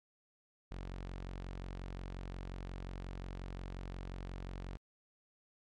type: tone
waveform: sawtooth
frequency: 45.62 Hz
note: F#1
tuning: 24 cents flat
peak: -38 dBFS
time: 0.71-4.77 s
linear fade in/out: 0 ms
effects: low-pass 5000 Hz 12 dB/octave + MP3 64 kbps